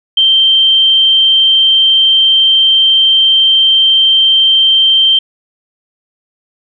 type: tone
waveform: sine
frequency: 3137 Hz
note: G7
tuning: 1 cent sharp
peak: -5 dBFS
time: 0.17-5.19 s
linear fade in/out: 5 ms
effects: none